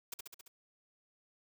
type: noise with echo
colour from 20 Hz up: white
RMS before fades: -41 dBFS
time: 0.12-0.14 s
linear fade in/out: 5 ms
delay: 68 ms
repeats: 5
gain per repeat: -3 dB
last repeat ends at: 0.48 s
effects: none